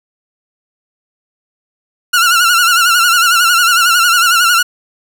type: tone with vibrato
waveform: sawtooth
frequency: 1400 Hz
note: F6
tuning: 4 cents sharp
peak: -4 dBFS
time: 2.13-4.63 s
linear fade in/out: 10 ms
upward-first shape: sine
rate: 11 Hz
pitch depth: 81 cents each way
effects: none